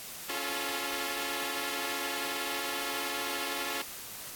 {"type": "chord", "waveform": "5% pulse", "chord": "Db augmented", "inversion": "none", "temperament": "equal with one note detuned", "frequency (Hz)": [277.2, 349.2, 433.4], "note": ["Db4", "F4", "A4"], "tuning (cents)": [0, 0, -26], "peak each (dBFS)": -26, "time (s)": [0.29, 3.82], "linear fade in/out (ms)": 5, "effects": ["white hiss -43 dBFS RMS until 4.35 s", "AAC 64 kbps"]}